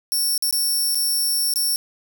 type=tone with dropouts; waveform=10% pulse; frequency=5450 Hz; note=F8; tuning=43 cents flat; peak=-13 dBFS; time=0.12-1.76 s; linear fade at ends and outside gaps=0 ms; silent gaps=0.378-0.424 / 0.51-0.526 / 0.947-0.954 / 1.538-1.559 s; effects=none